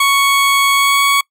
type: tone with pitch glide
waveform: 20% pulse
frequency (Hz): 1111 to 1118.7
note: C#6 to C#6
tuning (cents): +4 to +15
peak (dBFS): -5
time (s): 0-1.21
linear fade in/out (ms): 5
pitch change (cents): +11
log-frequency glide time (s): 0.73-1.02
effects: noise-tail reverb RT60 0.1 s tail -24 dB re dry